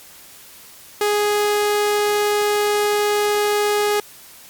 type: tone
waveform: sawtooth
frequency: 415.3 Hz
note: G#4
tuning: in tune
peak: -12 dBFS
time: 1.01-4 s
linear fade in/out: 2 ms
effects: white hiss -43 dBFS RMS until 4.49 s + MP3 96 kbps